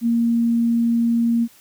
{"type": "tone", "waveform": "sine", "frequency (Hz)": 233.1, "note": "A#3", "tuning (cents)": 0, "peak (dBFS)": -15, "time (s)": [0.01, 1.48], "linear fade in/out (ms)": 50, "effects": ["white hiss -51 dBFS RMS until 1.6 s"]}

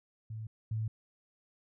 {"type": "tone pair in turn", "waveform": "sine", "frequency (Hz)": [110, 110], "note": ["A2", "A2"], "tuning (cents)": [0, 0], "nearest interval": "unison", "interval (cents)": 0, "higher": "neither", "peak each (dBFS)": [-38, -31], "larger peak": "second", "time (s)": [[0.3, 0.47], [0.71, 0.88]], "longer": "neither", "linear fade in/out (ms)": 5, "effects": []}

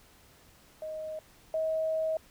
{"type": "tone pair in turn", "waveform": "sine", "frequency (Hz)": [625, 636.7], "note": ["D#5", "D#5"], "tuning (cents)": [8, 40], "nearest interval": "unison", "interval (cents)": 32, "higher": "second", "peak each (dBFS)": [-35, -27], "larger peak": "second", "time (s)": [[0.82, 1.19], [1.54, 2.17]], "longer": "second", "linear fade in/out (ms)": 2, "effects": ["pink hiss -59 dBFS RMS until 2.3 s"]}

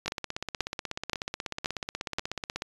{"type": "two click trains", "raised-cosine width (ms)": 0.2, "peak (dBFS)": [-10, -15], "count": [5, 43], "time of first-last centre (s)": [[0.08, 2.185], [0.06, 2.621]], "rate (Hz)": [1.9, 16.4], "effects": ["resampled to 24000 Hz"]}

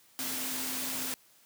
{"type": "tone in noise", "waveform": "sine", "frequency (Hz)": 259.6, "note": "C4", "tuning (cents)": -13, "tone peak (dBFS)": -43, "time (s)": [0.19, 1.14], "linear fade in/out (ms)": 0, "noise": "white", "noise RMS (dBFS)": -35, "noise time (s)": [0.19, 1.14], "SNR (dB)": -11, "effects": ["white hiss -62 dBFS RMS until 1.45 s", "high-pass 100 Hz 12 dB/octave"]}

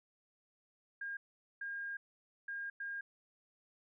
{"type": "tone bursts at uneven times", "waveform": "sine", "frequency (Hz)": 1616, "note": "G#6", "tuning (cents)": -48, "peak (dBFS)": -39, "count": 4, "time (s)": [[1.01, 1.17], [1.61, 1.97], [2.48, 2.7], [2.8, 3.01]], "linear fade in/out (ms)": 5, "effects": []}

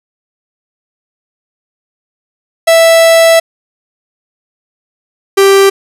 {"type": "tone pair in turn", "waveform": "45% pulse", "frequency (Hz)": [659.3, 392], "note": ["E5", "G4"], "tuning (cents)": [0, 0], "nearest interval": "major sixth", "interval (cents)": 900, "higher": "first", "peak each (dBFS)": -3, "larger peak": "neither", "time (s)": [[2.67, 3.4], [5.37, 5.7]], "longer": "first", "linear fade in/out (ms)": 10, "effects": ["resampled to 32000 Hz", "7-bit"]}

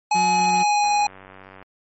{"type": "tone with pitch glide", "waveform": "square", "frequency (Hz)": [844, 828.1], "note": ["G#5", "G#5"], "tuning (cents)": [28, -5], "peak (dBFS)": -17, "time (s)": [0.11, 1.07], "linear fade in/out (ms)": 5, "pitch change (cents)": -33, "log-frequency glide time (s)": [0.27, 0.82]}
{"type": "tone", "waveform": "35% pulse", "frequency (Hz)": 181.8, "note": "F#3", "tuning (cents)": -30, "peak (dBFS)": -25, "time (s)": [0.14, 0.64], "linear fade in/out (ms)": 20}
{"type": "click train", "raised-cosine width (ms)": 0.5, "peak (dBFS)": -27, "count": 76, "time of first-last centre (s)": [0.84, 1.626], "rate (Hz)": 95.4}
{"effects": ["MP3 32 kbps"]}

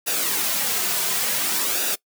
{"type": "noise with flanger", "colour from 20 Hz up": "white", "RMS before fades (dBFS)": -23, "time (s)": [0.06, 1.96], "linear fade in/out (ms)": 20, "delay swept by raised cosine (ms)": [0.93, 3.73], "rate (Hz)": 0.56, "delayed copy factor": -0.55, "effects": ["noise-tail reverb RT60 0.1 s tail -22 dB re dry", "high-pass 200 Hz 12 dB/octave"]}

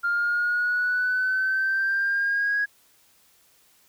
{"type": "exponential sweep", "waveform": "sine", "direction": "up", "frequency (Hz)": [1396.9, 1660], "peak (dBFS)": -20, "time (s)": [0.03, 2.66], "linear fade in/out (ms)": 20, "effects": ["tanh soft clip ceiling -17 dBFS", "white hiss -60 dBFS RMS until 3.88 s"]}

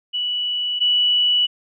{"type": "tone pair in turn", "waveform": "sine", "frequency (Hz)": [2951, 2951], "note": ["F#7", "F#7"], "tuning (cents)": [-5, -5], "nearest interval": "unison", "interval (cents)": 0, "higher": "neither", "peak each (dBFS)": [-20, -14], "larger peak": "second", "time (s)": [[0.13, 0.8], [0.8, 1.47]], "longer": "neither", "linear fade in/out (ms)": 20, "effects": []}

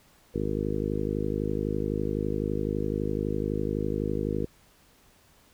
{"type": "harmonic tone", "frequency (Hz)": 51.91, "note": "G#1", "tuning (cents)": 0, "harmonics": [1, 2, 3, 4, 5, 6, 7, 8, 9], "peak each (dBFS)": [-35, -35, -35, -35, -35, -35, -35, -35, -35], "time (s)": [0.34, 4.46], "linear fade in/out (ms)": 10, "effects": ["pink hiss -60 dBFS RMS until 5.53 s"]}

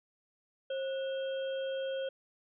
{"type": "harmonic tone with a mistuned harmonic", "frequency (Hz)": 535, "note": "C5", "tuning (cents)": 38, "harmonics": [1, 3, 5, 6], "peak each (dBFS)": [-33, -47, -55, -47], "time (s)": [0.7, 2.09], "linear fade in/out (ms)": 5, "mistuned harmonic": 3, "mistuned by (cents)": -150, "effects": []}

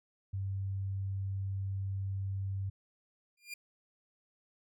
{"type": "tone", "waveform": "sine", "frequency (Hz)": 97.2, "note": "G2", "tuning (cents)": -14, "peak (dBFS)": -33, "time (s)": [0.33, 2.7], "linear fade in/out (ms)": 10}
{"type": "tone with exponential growth", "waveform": "sawtooth", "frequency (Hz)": 2400, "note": "D7", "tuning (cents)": 37, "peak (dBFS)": -34, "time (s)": [3.37, 3.54], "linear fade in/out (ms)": 5, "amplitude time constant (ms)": 36}
{"effects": []}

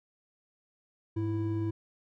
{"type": "tone pair together", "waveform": "triangle", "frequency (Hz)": [103.82, 329.6], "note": ["G#2", "E4"], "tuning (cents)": [0, 0], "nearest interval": "octave + minor sixth", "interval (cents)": 2000, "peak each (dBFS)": [-29, -30], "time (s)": [1.16, 1.71], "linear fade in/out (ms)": 10, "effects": []}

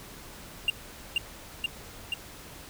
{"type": "tone with echo", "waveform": "triangle", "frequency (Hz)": 2794, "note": "F7", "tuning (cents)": 0, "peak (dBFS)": -19, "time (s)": [0.68, 0.7], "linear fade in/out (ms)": 2, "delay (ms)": 480, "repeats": 3, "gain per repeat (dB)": -2, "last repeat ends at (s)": 2.14, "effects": ["pink hiss -46 dBFS RMS until 2.69 s"]}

